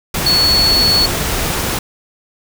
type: tone in noise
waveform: sine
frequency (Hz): 4404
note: C#8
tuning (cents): -12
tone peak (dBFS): -10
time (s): 0.26-1.06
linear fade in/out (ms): 5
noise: pink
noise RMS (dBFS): -18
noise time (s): 0.14-1.79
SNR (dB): +5
effects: none